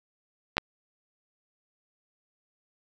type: clicks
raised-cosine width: 0.3 ms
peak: -10 / -7 dBFS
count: 2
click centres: 0.569 / 0.581 s
effects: none